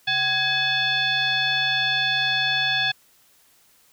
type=tone with frequency modulation; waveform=sine; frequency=2563 Hz; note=E7; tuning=49 cents flat; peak=-19 dBFS; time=0.07-2.92 s; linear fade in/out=10 ms; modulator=901 Hz; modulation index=1.7; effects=white hiss -58 dBFS RMS until 3.92 s